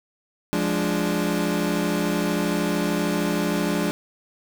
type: chord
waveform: 30% pulse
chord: D diminished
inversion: first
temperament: equal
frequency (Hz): 174.61 / 207.7 / 293.7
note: F3 / Ab3 / D4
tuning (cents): 0 / 0 / 0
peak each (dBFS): -23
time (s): 0.53-3.91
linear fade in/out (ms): 0
effects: 7-bit